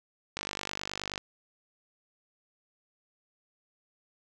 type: click train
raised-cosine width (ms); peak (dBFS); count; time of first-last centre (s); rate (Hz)
0.2; -16; 41; 0.37-1.178; 49.5
effects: none